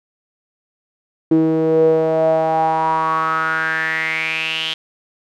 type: tone with band-pass filter sweep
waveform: sawtooth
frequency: 160 Hz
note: D#3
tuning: 49 cents sharp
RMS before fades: -17 dBFS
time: 1.31-4.74 s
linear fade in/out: 5 ms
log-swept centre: 340 to 3200 Hz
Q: 7.3
effects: none